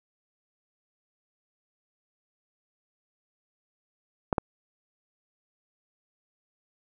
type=clicks; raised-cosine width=1 ms; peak=-9 dBFS; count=2; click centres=4.328 / 4.382 s; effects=none